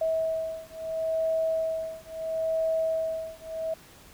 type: beating tone pair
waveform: sine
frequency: 645 / 645.74 Hz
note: E5 / E5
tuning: -38 / -36 cents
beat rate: 0.74 Hz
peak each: -29 dBFS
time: 0.01-3.74 s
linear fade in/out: 5 ms
effects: pink hiss -52 dBFS RMS until 4.13 s